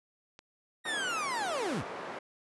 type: clicks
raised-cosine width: 0.2 ms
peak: -32 dBFS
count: 2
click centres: 0.391 / 0.907 s
type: linear sweep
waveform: 30% pulse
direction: down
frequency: 1900 to 55 Hz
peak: -29 dBFS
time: 0.84-1.84 s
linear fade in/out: 50 ms
type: band-pass noise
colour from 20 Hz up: white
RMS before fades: -41 dBFS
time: 0.85-2.19 s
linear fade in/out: 5 ms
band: 260 to 1100 Hz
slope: 12 dB/octave
effects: resampled to 24000 Hz